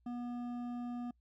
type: tone with hard clipping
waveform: sine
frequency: 242.4 Hz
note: B3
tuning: 32 cents flat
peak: -40 dBFS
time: 0.06-1.11 s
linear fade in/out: 5 ms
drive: 9 dB
effects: noise-tail reverb RT60 0.1 s tail -26 dB re dry + added 60 Hz sine -69 dBFS peak until 1.2 s